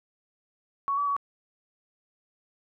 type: tone with pitch steps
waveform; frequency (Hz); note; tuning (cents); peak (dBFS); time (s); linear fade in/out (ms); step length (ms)
sine; 1115 / 1147 / 1128; C#6 / D6 / C#6; +10 / -41 / +30; -24; 0.88-1.165; 0; 95
effects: none